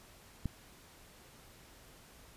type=click; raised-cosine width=5 ms; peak=-22 dBFS; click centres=0.457 s; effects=pink hiss -58 dBFS RMS until 2.36 s + resampled to 32000 Hz